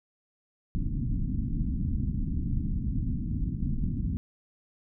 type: low-pass noise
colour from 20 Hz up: pink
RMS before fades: -29 dBFS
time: 0.75-4.17 s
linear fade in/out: 0 ms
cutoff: 270 Hz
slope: 48 dB/octave
effects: none